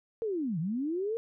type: linear two-way sweep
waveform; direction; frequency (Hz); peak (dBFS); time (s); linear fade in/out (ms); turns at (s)
sine; down then up; 467.7 to 149.5 to 467.7; -29; 0.22-1.17; 0; 0.59
effects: none